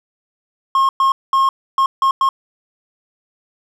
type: tone bursts at uneven times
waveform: triangle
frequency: 1076 Hz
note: C6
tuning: 48 cents sharp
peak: -9 dBFS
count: 6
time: 0.75-0.89 / 1-1.12 / 1.33-1.49 / 1.78-1.86 / 2.02-2.11 / 2.21-2.29 s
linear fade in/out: 2 ms
effects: none